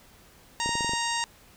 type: harmonic tone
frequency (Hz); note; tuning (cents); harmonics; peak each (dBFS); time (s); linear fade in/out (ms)
932.3; A#5; 0; 1 / 2 / 3 / 4 / 5 / 6 / 7 / 8 / 9; -30 / -33 / -35 / -36 / -37 / -38 / -38 / -39 / -40; 0.6-1.24; 0
type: clicks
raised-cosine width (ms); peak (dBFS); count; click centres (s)
2; -21; 7; 0.66 / 0.692 / 0.754 / 0.808 / 0.846 / 0.894 / 0.935
effects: pink hiss -55 dBFS RMS until 1.56 s